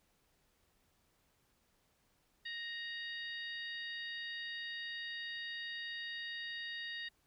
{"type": "harmonic tone with a mistuned harmonic", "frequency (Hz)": 932.3, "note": "A#5", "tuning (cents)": 0, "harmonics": [2, 3, 4, 5], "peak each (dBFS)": [-43, -50, -46, -53], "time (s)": [2.45, 7.09], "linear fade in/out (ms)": 10, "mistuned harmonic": 3, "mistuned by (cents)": 35, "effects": ["pink hiss -75 dBFS RMS until 7.26 s"]}